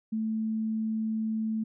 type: tone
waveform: sine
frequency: 220 Hz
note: A3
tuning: in tune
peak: -27 dBFS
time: 0.12-1.64 s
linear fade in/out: 10 ms
effects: none